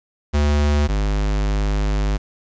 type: tone pair in turn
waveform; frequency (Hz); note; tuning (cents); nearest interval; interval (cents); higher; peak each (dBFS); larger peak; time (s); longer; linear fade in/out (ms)
square; 73.42 / 50.86; D2 / G#1; 0 / -35; tritone; 635; first; -15 / -18; first; 0.33-0.88 / 0.88-2.18; second; 20
effects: resampled to 16000 Hz + 8-bit